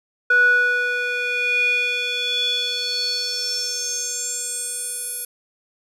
square tone with band-pass filter sweep, 490.1 Hz, B4, 13 cents flat, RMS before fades -22 dBFS, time 0.3-5.25 s, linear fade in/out 5 ms, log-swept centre 1400 to 11000 Hz, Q 6.5, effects none

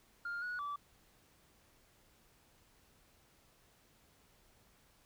sine tone with pitch steps, 1405 / 1462 / 1157 Hz, F6 / F#6 / D6, +10 / -21 / -26 cents, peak -36 dBFS, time 0.25-0.76 s, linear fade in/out 5 ms, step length 170 ms, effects tanh soft clip ceiling -36 dBFS + pink hiss -68 dBFS RMS until 5.05 s

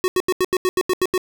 square tone bursts, 368.9 Hz, F#4, 5 cents flat, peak -16 dBFS, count 10, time 0.04-1.178 s, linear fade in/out 0 ms, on 40 ms, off 82 ms, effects none

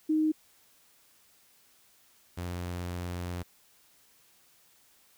sine / sawtooth tone pair in turn, 311.1 / 88.36 Hz, D#4 / F2, 0 / +21 cents, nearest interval octave + minor seventh, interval 2179 cents, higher first, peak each -23 / -30 dBFS, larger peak first, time 0.09-0.32 / 2.37-3.43 s, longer second, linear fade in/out 10 ms, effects white hiss -63 dBFS RMS until 5.17 s

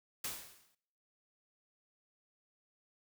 white noise with exponential decay, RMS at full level -37 dBFS, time 0.24-0.75 s, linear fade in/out 5 ms, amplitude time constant 110 ms, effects noise-tail reverb RT60 0.8 s tail -24 dB re dry

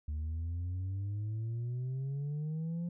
sine exponential sweep, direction up, 74.4 to 174.61 Hz, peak -31 dBFS, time 0.08-2.89 s, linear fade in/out 5 ms, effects tanh soft clip ceiling -33 dBFS

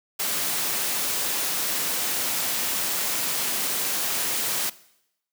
white noise, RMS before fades -26 dBFS, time 0.19-4.7 s, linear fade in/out 10 ms, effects noise-tail reverb RT60 0.8 s tail -19 dB re dry + high-pass 150 Hz 12 dB/octave

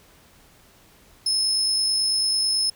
35% pulse tone with amplitude modulation, 5200 Hz, E8, 24 cents flat, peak -16 dBFS, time 1.26-2.7 s, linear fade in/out 5 ms, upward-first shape sine, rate 49.1 Hz, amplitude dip 25%, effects pink hiss -54 dBFS RMS until 2.75 s

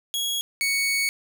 sawtooth tone pair in turn, 3322 / 2225 Hz, G#7 / C#7, 0 / +6 cents, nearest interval perfect fifth, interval 694 cents, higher first, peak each -21 / -18 dBFS, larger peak second, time 0.14-0.41 / 0.61-1.09 s, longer second, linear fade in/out 0 ms, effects none

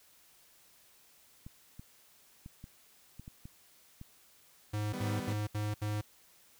clicks, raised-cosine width 5 ms, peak -34 dBFS, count 8, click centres 1.465 / 1.795 / 2.461 / 2.641 / 3.196 / 3.279 / 3.455 / 4.014 s
square tone bursts, 105.2 Hz, G#2, 23 cents sharp, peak -33 dBFS, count 5, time 4.73-6.014 s, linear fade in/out 10 ms, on 200 ms, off 71 ms
sawtooth chord, Eb augmented, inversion none, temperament equal with one note detuned, 155.56 / 196 / 249.5 Hz, Eb3 / G3 / B3, 0 / 0 / +18 cents, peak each -42 / -37 / -36 dBFS, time 4.93-5.33 s, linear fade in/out 5 ms
effects white hiss -63 dBFS RMS until 6.59 s

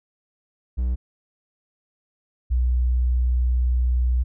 triangle / sine tone pair in turn, 61.7 / 61.7 Hz, B1 / B1, -1 / -1 cents, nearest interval unison, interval 0 cents, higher neither, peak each -18 / -17 dBFS, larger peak second, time 0.77-0.96 / 2.5-4.24 s, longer second, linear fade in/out 20 ms, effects none

